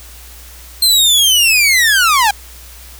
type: linear sweep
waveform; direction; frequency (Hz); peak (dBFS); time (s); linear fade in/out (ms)
sawtooth; down; 4186 to 784; -5; 0.82-2.31; 5
effects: added 60 Hz sine -36 dBFS peak until 2.99 s + white hiss -38 dBFS RMS until 2.99 s